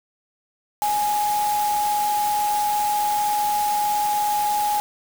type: tone in noise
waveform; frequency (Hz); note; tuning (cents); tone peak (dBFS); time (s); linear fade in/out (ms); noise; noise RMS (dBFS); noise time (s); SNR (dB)
sine; 833; G#5; +5; -19; 0.82-4.8; 0; white; -31; 0.82-4.8; +9
effects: none